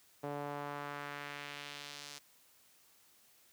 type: tone with band-pass filter sweep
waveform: sawtooth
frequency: 144.4 Hz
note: D3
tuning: 29 cents flat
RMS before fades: -44 dBFS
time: 0.23-2.19 s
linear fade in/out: 10 ms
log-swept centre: 590 to 5700 Hz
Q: 1.2
effects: white hiss -66 dBFS RMS until 3.52 s + high-pass 60 Hz 12 dB/octave